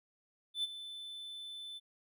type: tone with ADSR envelope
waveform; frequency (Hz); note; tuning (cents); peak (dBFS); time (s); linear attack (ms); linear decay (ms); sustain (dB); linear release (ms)
triangle; 3520; A7; 0; -29; 0.54-1.8; 96; 26; -13; 30
effects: none